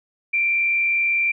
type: tone with frequency modulation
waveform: sine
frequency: 2363 Hz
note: D7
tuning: 10 cents sharp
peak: -17 dBFS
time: 0.33-1.32 s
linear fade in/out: 10 ms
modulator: 65 Hz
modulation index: 0.59
effects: none